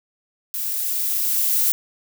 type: noise with level ramp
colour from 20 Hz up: violet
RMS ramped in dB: -26 to -18 dBFS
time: 0.54-1.72 s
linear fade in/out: 0 ms
effects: none